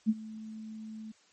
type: tone with ADSR envelope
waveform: sine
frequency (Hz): 218.6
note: A3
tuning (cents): -11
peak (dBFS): -20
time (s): 0.06-1.12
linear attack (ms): 33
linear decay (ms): 41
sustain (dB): -20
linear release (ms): 10
effects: white hiss -64 dBFS RMS until 1.32 s + MP3 32 kbps